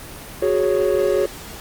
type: chord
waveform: triangle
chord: F# suspended second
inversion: none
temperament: equal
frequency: 370 / 415.3 / 554.4 Hz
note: F#4 / G#4 / C#5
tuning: 0 / 0 / 0 cents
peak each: -18 dBFS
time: 0.42-1.26 s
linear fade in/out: 5 ms
effects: pink hiss -36 dBFS RMS until 1.6 s + Opus 24 kbps